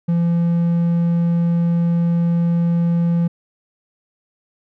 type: tone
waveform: triangle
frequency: 170.2 Hz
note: F3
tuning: 44 cents flat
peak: -12 dBFS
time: 0.08-3.28 s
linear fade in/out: 10 ms
effects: none